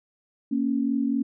sine tone pair together, 233.1 / 277.2 Hz, A#3 / C#4, 0 / 0 cents, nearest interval minor third, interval 300 cents, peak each -25 / -24 dBFS, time 0.51-1.23 s, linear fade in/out 10 ms, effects none

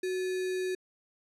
sine tone with sample-and-hold, 370 Hz, F#4, in tune, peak -29 dBFS, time 0.03-0.75 s, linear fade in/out 5 ms, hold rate 2100 Hz, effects low-pass 10000 Hz 12 dB/octave

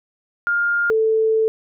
sine tone pair in turn, 1409 / 441.6 Hz, F6 / A4, +15 / +6 cents, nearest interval octave + minor sixth, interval 2009 cents, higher first, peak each -16 / -14 dBFS, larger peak second, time 0.47-0.9 / 0.9-1.48 s, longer second, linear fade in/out 0 ms, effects none

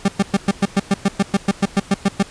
40% pulse tone bursts, 197.7 Hz, G3, 15 cents sharp, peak -11 dBFS, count 16, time 0.05-2.228 s, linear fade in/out 5 ms, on 33 ms, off 110 ms, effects pink hiss -40 dBFS RMS until 2.3 s + resampled to 22050 Hz

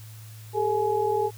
sine tone cluster, 402.9 / 443.1 / 841 Hz, G4 / A4 / G#5, +48 / +12 / +22 cents, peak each -26 dBFS, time 0.53-1.31 s, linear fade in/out 50 ms, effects added 109 Hz sine -41 dBFS peak until 1.37 s + white hiss -51 dBFS RMS until 1.37 s

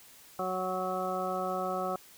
harmonic tone, 185.2 Hz, F#3, 2 cents sharp, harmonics 1 / 2 / 3 / 4 / 6 / 7, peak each -40 / -38 / -36 / -35 / -40 / -37 dBFS, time 0.39-1.96 s, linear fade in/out 2 ms, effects white hiss -55 dBFS RMS until 2.17 s

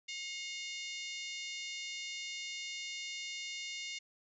harmonic tone with a mistuned harmonic, 720 Hz, F#5, 47 cents flat, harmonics 3 / 4 / 5 / 6 / 7 / 8 / 9 / 10, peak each -44 / -46 / -48 / -50 / -51 / -52 / -53 / -54 dBFS, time 0.08-3.99 s, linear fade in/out 10 ms, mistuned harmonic 4, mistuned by -24 cents, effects none

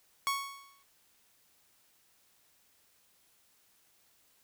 sawtooth tone with exponential decay, 1108.7 Hz, C#6, in tune, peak -23 dBFS, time 0.27-0.83 s, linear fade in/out 0 ms, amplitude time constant 120 ms, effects white hiss -68 dBFS RMS until 4.43 s

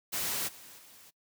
white noise with level steps, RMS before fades -33 / -51 / -55 dBFS, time 0.12-1.11 s, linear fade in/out 20 ms, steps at 0.47 / 0.77 s, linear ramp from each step 20 ms, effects noise-tail reverb RT60 0.1 s tail -22 dB re dry + high-pass 80 Hz 12 dB/octave

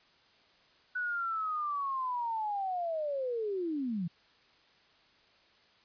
sine linear sweep, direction down, 1491 to 159.8 Hz, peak -31 dBFS, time 0.95-4.08 s, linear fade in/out 10 ms, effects white hiss -64 dBFS RMS until 5.84 s + resampled to 11025 Hz

